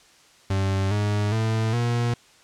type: tone with pitch steps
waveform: 40% pulse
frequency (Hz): 96.8 / 103.75 / 111.19 / 119.17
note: G2 / G#2 / A2 / A#2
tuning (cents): -21 / -1 / +19 / +39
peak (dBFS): -20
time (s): 0.5-2.14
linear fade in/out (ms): 5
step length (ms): 410
effects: white hiss -54 dBFS RMS until 2.43 s + low-pass 7000 Hz 12 dB/octave